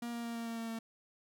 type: tone with pitch steps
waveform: 45% pulse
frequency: 236.8 / 235 / 233.3 / 231.5 / 229.8 / 228.1 / 226.4 Hz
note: A#3 / A#3 / A#3 / A#3 / A#3 / A#3 / A3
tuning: +27 / +14 / +2 / -12 / -25 / -37 / +50 cents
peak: -38 dBFS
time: 0.02-0.79 s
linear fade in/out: 5 ms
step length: 110 ms
effects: none